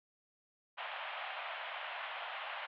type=band-pass noise; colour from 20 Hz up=pink; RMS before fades=-43 dBFS; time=0.77-2.67 s; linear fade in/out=20 ms; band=630 to 3300 Hz; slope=48 dB/octave; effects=none